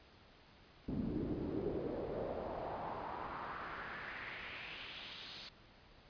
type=noise with band-pass filter sweep; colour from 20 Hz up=brown; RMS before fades=-43 dBFS; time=0.88-5.49 s; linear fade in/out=5 ms; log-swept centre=230 to 4400 Hz; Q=2.7; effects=pink hiss -62 dBFS RMS until 6.09 s + resampled to 11025 Hz